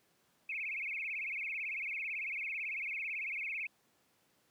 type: tone with vibrato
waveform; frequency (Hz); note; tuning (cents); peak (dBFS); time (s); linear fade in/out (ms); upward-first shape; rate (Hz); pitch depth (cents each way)
sine; 2362; D7; +9; -36; 0.49-3.67; 5; sine; 18; 190
effects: pink hiss -72 dBFS RMS until 4.5 s + high-pass 150 Hz 12 dB/octave